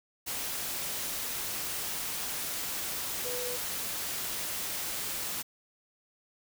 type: tone in noise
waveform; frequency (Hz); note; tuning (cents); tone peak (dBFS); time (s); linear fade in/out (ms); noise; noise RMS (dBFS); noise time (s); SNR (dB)
sine; 493.9; B4; 0; -36; 3.24-3.57; 20; white; -35; 0.26-5.43; -4
effects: none